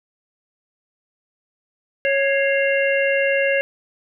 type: harmonic tone with a mistuned harmonic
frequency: 552 Hz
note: C#5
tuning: 7 cents flat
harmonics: 1 / 3 / 4 / 5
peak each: -18 / -23 / -24 / -25 dBFS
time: 2.05-3.61 s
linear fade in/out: 0 ms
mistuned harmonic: 4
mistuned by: -74 cents
effects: none